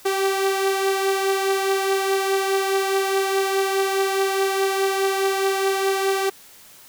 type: beating tone pair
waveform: sawtooth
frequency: 387.4 / 392.2 Hz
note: G4 / G4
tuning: -20 / +1 cents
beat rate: 4.8 Hz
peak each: -16 / -23 dBFS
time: 0.05-6.3 s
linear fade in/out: 10 ms
effects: white hiss -47 dBFS RMS until 6.88 s